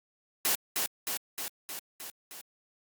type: noise with echo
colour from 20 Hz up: white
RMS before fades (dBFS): -27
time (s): 0.45-0.55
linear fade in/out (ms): 0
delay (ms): 310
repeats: 6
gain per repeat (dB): -3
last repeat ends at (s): 2.41
effects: high-pass 200 Hz 12 dB/octave + Opus 48 kbps